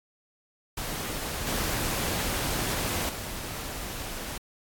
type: noise with level steps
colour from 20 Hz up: pink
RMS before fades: -33 / -29 / -36 dBFS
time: 0.77-4.38 s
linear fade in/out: 5 ms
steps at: 1.47 / 3.09 s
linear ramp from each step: 2 ms
effects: AAC 64 kbps